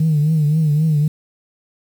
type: tone with vibrato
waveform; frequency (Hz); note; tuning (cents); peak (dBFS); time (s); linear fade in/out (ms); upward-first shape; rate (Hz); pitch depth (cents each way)
sine; 153.5; D#3; -23; -11; 0-1.08; 5; triangle; 3.8; 100
effects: tanh soft clip ceiling -9 dBFS + 7-bit